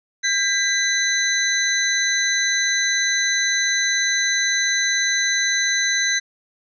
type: tone cluster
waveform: sine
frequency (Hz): 1605 / 1988 / 3978 / 6170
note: G6 / B6 / B7 / G8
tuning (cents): +40 / +11 / +12 / -28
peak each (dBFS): -23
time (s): 0.23-6.2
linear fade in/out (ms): 20
effects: none